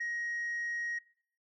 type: tone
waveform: sine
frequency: 1885 Hz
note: A#6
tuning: 19 cents sharp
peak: -31 dBFS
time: 0-0.99 s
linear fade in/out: 10 ms
effects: noise-tail reverb RT60 0.6 s tail -24 dB re dry + tanh soft clip ceiling -31 dBFS